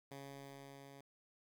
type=tone with level ramp; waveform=10% pulse; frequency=138.59 Hz; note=C#3; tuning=in tune; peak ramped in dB=-40 to -47 dBFS; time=0.11-1.01 s; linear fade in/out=5 ms; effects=12-bit